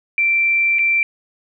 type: tone with dropouts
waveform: sine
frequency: 2349 Hz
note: D7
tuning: in tune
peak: -13 dBFS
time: 0.18-1.03 s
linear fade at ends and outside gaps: 1 ms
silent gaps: 0.786-0.791 s
effects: none